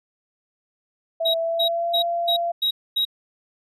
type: tone with pitch glide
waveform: sine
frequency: 659.3 to 685.3 Hz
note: E5 to F5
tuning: 0 to -33 cents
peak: -21 dBFS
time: 1.2-2.52 s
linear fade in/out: 10 ms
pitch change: +67 cents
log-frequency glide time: 1.37-1.93 s
type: tone bursts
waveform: triangle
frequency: 3818 Hz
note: A#7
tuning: 41 cents sharp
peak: -17 dBFS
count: 6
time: 1.25-3.052 s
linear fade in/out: 10 ms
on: 92 ms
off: 250 ms
effects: resampled to 32000 Hz